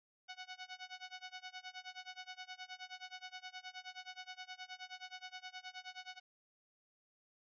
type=tone with tremolo; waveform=10% pulse; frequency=740 Hz; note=F#5; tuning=in tune; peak=-36 dBFS; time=0.28-6.2 s; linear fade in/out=20 ms; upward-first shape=sine; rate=9.5 Hz; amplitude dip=95%; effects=resampled to 16000 Hz

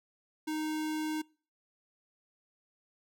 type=tone; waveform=square; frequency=310 Hz; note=D#4; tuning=6 cents flat; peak=-33 dBFS; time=0.47-1.22 s; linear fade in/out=10 ms; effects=noise-tail reverb RT60 0.4 s tail -25 dB re dry

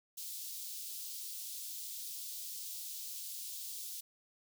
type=high-pass noise; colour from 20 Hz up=white; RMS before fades=-44 dBFS; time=0.17-4.01 s; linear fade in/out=10 ms; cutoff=3600 Hz; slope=24 dB/octave; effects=none

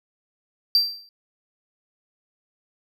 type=tone with exponential decay; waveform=triangle; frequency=4699 Hz; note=D8; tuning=in tune; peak=-11 dBFS; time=0.75-1.09 s; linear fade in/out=1 ms; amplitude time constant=73 ms; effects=none

